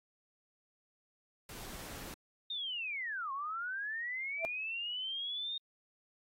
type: noise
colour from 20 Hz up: pink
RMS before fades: -47 dBFS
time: 1.49-2.14 s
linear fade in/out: 2 ms
type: linear two-way sweep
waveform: sine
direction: down then up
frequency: 3703 to 1057 to 3703 Hz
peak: -36 dBFS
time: 2.5-5.58 s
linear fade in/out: 5 ms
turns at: 3.32 s
type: tone with exponential growth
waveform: sine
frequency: 658 Hz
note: E5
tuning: 3 cents flat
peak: -28 dBFS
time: 4.37-4.45 s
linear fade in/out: 0 ms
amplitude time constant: 17 ms
effects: AAC 48 kbps